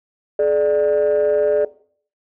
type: ring-modulated tone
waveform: triangle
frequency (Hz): 83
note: E2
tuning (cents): +12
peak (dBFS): -7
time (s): 0.39-1.65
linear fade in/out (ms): 5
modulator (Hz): 509
effects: noise-tail reverb RT60 0.5 s tail -19 dB re dry + tanh soft clip ceiling -9 dBFS